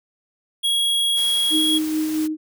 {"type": "tone", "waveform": "square", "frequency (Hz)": 3311, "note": "G#7", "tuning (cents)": -6, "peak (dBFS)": -18, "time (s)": [0.63, 1.79], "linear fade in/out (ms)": 20}
{"type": "noise", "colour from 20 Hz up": "white", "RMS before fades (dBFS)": -35, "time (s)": [1.16, 2.28], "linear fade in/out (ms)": 20}
{"type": "tone with tremolo", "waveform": "sine", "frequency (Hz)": 311.1, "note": "D#4", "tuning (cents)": 0, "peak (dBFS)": -18, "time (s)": [1.5, 2.37], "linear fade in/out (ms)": 50, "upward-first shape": "sine", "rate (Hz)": 4.6, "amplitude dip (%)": 35}
{"effects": []}